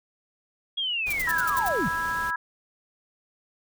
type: linear sweep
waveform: sine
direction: down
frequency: 3333 to 116.6 Hz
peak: -25 dBFS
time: 0.77-1.89 s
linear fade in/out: 10 ms
type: noise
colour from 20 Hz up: pink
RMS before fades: -40 dBFS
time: 1.06-2.31 s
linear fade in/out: 10 ms
type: noise bursts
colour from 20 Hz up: blue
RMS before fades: -32 dBFS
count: 7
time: 1.1-1.687 s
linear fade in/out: 5 ms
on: 29 ms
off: 64 ms
type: chord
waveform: sine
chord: E major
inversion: second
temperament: just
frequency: 988.9 / 1318.5 / 1648.1 Hz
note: B5 / E6 / G#6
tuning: +2 / 0 / -14 cents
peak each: -30 / -32 / -28 dBFS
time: 1.27-2.36 s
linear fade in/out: 5 ms
effects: none